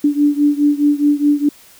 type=beating tone pair; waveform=sine; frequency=290 / 294.8 Hz; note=D4 / D4; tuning=-22 / +7 cents; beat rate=4.8 Hz; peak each=-13 / -15 dBFS; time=0.04-1.49 s; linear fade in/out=5 ms; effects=white hiss -45 dBFS RMS until 1.79 s